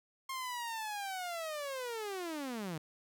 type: linear sweep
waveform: sawtooth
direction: down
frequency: 1071 to 148.4 Hz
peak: -34 dBFS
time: 0.29-2.78 s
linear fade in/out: 5 ms
effects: none